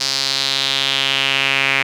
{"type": "tone with band-pass filter sweep", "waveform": "sawtooth", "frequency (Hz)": 136.2, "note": "C#3", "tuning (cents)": -30, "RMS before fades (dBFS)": -18, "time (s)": [0, 1.83], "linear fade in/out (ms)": 10, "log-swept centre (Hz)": [4900, 2300], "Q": 3.6, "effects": []}